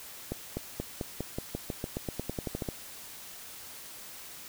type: accelerating click train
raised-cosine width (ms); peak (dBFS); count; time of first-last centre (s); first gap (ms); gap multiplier
2; -19; 18; 0.32-2.688; 250; 0.92
effects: white hiss -46 dBFS RMS until 4.48 s